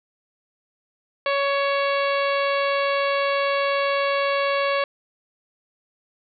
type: harmonic tone with a mistuned harmonic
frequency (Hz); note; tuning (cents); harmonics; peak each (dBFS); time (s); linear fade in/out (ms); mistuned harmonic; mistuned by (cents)
559; C#5; +14; 1 / 2 / 3 / 4 / 5 / 6 / 7 / 8; -22 / -25 / -30 / -30 / -32 / -35 / -39 / -38; 1.26-4.84; 2; 5; -34
effects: none